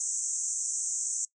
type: band-pass noise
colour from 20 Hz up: pink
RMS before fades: -32 dBFS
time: 0-1.25 s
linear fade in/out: 2 ms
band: 6100 to 8300 Hz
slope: 96 dB/octave
effects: noise-tail reverb RT60 0.1 s tail -20 dB re dry